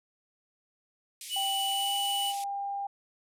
white band-pass noise, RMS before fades -43 dBFS, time 1.21-2.44 s, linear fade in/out 2 ms, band 2200 to 12000 Hz, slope 48 dB/octave
square tone, 2960 Hz, F#7, in tune, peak -30 dBFS, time 1.29-2.34 s, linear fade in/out 50 ms
sine tone with pitch glide, 784 to 799.1 Hz, G5 to G5, 0 to +33 cents, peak -31 dBFS, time 1.36-2.87 s, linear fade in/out 5 ms, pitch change +33 cents, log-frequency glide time 1.68-1.93 s
effects none

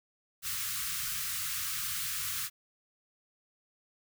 white band-stop noise, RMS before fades -35 dBFS, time 0.42-2.5 s, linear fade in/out 50 ms, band 170 to 1100 Hz, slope 96 dB/octave, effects none

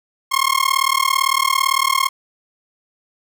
sawtooth tone with amplitude modulation, 1076 Hz, C6, 48 cents sharp, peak -7 dBFS, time 0.31-2.09 s, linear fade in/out 20 ms, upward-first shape sine, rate 37.8 Hz, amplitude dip 100%, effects none

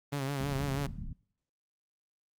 sawtooth tone with vibrato, 138.59 Hz, C#3, in tune, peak -27 dBFS, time 0.12-0.87 s, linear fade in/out 10 ms, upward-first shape sine, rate 6.2 Hz, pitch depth 65 cents each way
pink low-pass noise, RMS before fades -40 dBFS, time 0.4-1.13 s, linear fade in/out 5 ms, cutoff 230 Hz, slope 48 dB/octave
effects noise-tail reverb RT60 0.6 s tail -23 dB re dry + Opus 32 kbps

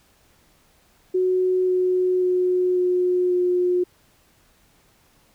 sine tone with pitch steps, 368.9 / 366.4 / 363.8 / 361.3 / 358.8 Hz, F#4 / F#4 / F#4 / F#4 / F4, -5 / -17 / -29 / -41 / +47 cents, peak -17 dBFS, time 1.14-3.84 s, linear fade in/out 10 ms, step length 540 ms, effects pink hiss -59 dBFS RMS until 5.34 s

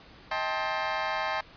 25% pulse chord, A half-diminished seventh, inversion second, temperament just, 633.6 / 792 / 880 / 1056 Hz, Eb5 / G5 / A5 / C6, +31 / +18 / 0 / +16 cents, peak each -30 dBFS, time 0.31-1.41 s, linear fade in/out 5 ms, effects pink hiss -52 dBFS RMS until 1.56 s + resampled to 11025 Hz

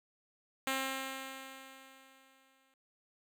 5% pulse tone with exponential decay, 266.5 Hz, C4, 32 cents sharp, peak -20 dBFS, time 0.67-2.74 s, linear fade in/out 1 ms, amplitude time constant 450 ms, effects none

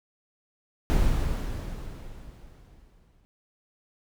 brown noise with exponential decay, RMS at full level -21 dBFS, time 0.9-3.25 s, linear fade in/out 0 ms, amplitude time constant 510 ms, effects none

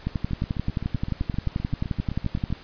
two click trains, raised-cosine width 5 ms, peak -12 / -18 dBFS, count 29 / 18, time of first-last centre 0.07-2.526 / 0.31-2.504 s, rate 11.4 / 7.75 Hz, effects pink hiss -46 dBFS RMS until 2.63 s + resampled to 11025 Hz

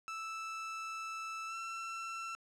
30% pulse tone with pitch glide, 1318.5 to 1342.3 Hz, E6 to E6, 0 to +31 cents, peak -37 dBFS, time 0.08-2.35 s, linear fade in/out 0 ms, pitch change +31 cents, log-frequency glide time 1.47-1.55 s, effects low-pass 7000 Hz 12 dB/octave

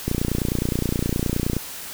click train, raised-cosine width 3 ms, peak -9 dBFS, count 45, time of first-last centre 0.08-1.566 s, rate 29.6 Hz, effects white hiss -35 dBFS RMS until 1.93 s

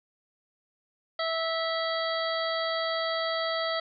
harmonic tone, 654 Hz, E5, 14 cents flat, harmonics 1 / 2 / 3 / 5 / 6 / 7, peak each -30 / -33 / -35 / -37 / -38 / -38 dBFS, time 1.19-3.8 s, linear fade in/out 5 ms, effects none

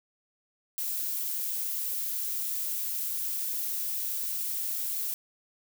violet noise, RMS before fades -32 dBFS, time 0.78-5.14 s, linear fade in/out 0 ms, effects none

